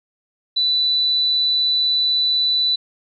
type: tone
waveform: sine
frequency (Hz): 3978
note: B7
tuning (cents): +12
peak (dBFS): -15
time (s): 0.56-2.76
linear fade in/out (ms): 10
effects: none